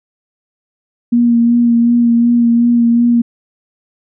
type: tone with vibrato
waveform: sine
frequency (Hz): 236.2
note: A#3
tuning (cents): +23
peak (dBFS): -7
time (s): 1.12-3.22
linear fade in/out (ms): 10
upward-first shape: sine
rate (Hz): 2.7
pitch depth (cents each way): 21
effects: none